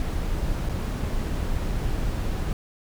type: noise with dropouts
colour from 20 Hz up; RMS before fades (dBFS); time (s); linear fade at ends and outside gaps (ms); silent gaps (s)
brown; -26; 0-2.53; 1; 0.689-0.694
effects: none